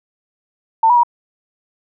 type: tone with pitch steps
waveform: sine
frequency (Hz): 898 / 970 / 953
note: A5 / B5 / A#5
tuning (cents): +35 / -31 / +38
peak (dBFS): -8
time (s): 0.83-1.034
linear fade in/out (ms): 5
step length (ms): 68
effects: none